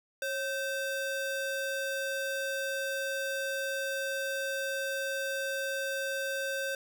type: ring-modulated tone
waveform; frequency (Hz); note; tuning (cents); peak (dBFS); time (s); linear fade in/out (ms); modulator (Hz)
square; 1046.5; C6; 0; -29; 0.22-6.75; 2; 501
effects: none